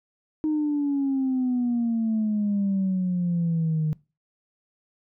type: exponential sweep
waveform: sine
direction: down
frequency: 311.1 to 152.8 Hz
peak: -20 dBFS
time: 0.44-3.93 s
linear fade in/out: 0 ms
effects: noise-tail reverb RT60 0.3 s tail -23 dB re dry + tanh soft clip ceiling -18 dBFS